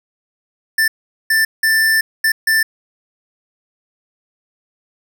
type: tone bursts at uneven times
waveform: square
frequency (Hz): 1774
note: A6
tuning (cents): +14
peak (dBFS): -12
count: 5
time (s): 0.78-0.88 / 1.3-1.45 / 1.63-2.01 / 2.24-2.32 / 2.47-2.63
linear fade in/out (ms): 5
effects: none